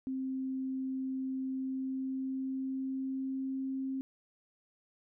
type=tone with pitch glide; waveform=sine; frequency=263.1 to 266.2 Hz; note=C4 to C4; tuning=+10 to +30 cents; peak=-33 dBFS; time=0.07-4.01 s; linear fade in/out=0 ms; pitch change=+20 cents; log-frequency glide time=1.51-3.6 s; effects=none